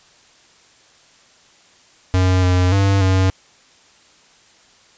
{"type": "tone with pitch steps", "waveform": "square", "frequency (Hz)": [92.4, 90.9, 98.2, 94.2], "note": ["F#2", "F#2", "G2", "F#2"], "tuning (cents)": [-2, -30, 4, 32], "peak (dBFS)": -13, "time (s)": [2.14, 3.3], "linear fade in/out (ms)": 0, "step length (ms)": 290, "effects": ["white hiss -51 dBFS RMS until 4.97 s", "resampled to 16000 Hz"]}